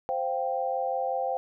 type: chord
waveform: sine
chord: C suspended fourth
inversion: none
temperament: equal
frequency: 523.3 / 698.5 / 784 Hz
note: C5 / F5 / G5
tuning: 0 / 0 / 0 cents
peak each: -30 / -32 / -30 dBFS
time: 0.09-1.37 s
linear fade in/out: 0 ms
effects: none